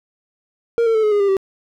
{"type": "tone with pitch steps", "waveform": "triangle", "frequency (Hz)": [466.2, 451.9, 438, 424.6, 411.5, 398.9, 386.6], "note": ["A#4", "A4", "A4", "G#4", "G#4", "G4", "G4"], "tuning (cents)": [0, 46, -8, 38, -16, 30, -24], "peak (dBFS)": -11, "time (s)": [0.78, 1.368], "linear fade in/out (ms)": 0, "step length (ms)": 84, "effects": []}